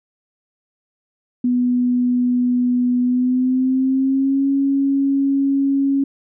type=tone with pitch glide; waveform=sine; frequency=246.9 to 275.5 Hz; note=B3 to C#4; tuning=0 to -11 cents; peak=-14 dBFS; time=1.44-6.04 s; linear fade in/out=5 ms; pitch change=+189 cents; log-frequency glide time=3-4.48 s; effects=none